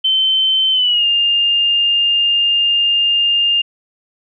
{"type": "tone with pitch glide", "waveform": "sine", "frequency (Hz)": [3083, 2811], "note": ["G7", "F7"], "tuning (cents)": [-29, 11], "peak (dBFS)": -11, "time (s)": [0.04, 3.62], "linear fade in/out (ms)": 10, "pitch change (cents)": -160, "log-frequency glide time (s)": [0.72, 1.06], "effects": []}